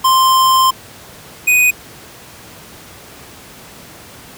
square tone pair in turn, 1046.5 / 2489 Hz, C6 / D#7, 0 / 0 cents, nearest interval octave + minor third, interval 1500 cents, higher second, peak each -9 dBFS, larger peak neither, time 0.04-0.71 / 1.47-1.71 s, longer first, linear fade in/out 10 ms, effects pink hiss -37 dBFS RMS until 4.37 s + high-pass 80 Hz 12 dB/octave

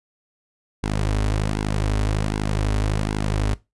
sawtooth tone with flanger, 52 Hz, G#1, 3 cents sharp, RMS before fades -22 dBFS, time 0.83-3.54 s, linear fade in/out 5 ms, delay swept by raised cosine 1.6 to 6 ms, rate 1.3 Hz, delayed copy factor -0.65, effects noise-tail reverb RT60 0.2 s tail -18 dB re dry + resampled to 24000 Hz

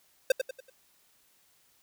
square tone with echo, 523.3 Hz, C5, in tune, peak -19 dBFS, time 0.3-0.32 s, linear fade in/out 5 ms, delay 95 ms, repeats 4, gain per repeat -8 dB, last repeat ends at 0.7 s, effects white hiss -66 dBFS RMS until 1.82 s

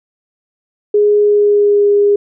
sine tone with pitch glide, 415.3 to 408.2 Hz, G#4 to G#4, 0 to -30 cents, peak -7 dBFS, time 0.94-2.16 s, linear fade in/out 5 ms, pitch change -30 cents, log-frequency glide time 1.2-1.88 s, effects none

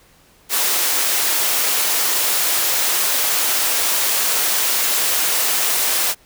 white high-pass noise, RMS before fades -18 dBFS, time 0.49-6.15 s, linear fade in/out 50 ms, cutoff 380 Hz, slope 12 dB/octave, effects pink hiss -52 dBFS RMS until 6.25 s

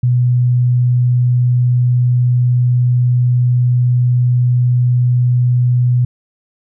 sine tone, 123.47 Hz, B2, in tune, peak -9 dBFS, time 0.03-6.05 s, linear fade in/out 5 ms, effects none

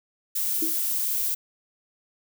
violet noise, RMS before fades -26 dBFS, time 0.35-1.35 s, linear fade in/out 10 ms
sine tone with exponential decay, 321.3 Hz, E4, 44 cents flat, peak -24 dBFS, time 0.62-0.81 s, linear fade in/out 5 ms, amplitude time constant 40 ms
effects none

